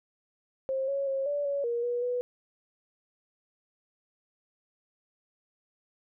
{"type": "tone with pitch steps", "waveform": "sine", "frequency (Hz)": [532, 554, 540, 578, 563, 472.9, 483.2, 492.1], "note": ["C5", "C#5", "C#5", "D5", "C#5", "A#4", "B4", "B4"], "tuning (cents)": [29, -1, -45, -28, 27, 25, -38, -6], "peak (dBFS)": -27, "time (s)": [0.69, 2.21], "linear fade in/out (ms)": 0, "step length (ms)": 190, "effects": []}